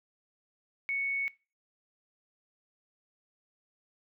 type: tone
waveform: sine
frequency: 2217 Hz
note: C#7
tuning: in tune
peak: -29 dBFS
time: 0.89-1.28 s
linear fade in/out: 0 ms
effects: noise-tail reverb RT60 0.3 s tail -21 dB re dry